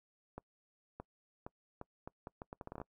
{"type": "accelerating click train", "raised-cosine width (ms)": 1, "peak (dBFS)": -30, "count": 15, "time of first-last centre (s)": [0.38, 2.816], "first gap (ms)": 620, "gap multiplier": 0.75, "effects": ["noise-tail reverb RT60 0.1 s tail -25 dB re dry"]}